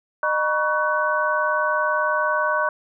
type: tone cluster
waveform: sine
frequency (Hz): 610 / 960 / 1118 / 1502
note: D#5 / B5 / C#6 / F#6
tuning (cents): -34 / -49 / +14 / +26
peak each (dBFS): -24 / -26 / -24 / -23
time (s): 0.23-2.69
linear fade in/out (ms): 2
effects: none